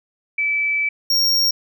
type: tone pair in turn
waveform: sine / square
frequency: 2309 / 5565 Hz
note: D7 / F8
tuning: -30 / -7 cents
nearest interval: octave + minor third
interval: 1523 cents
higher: second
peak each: -17 / -15 dBFS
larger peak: second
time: 0.38-0.89 / 1.1-1.51 s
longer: first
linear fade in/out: 5 ms
effects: none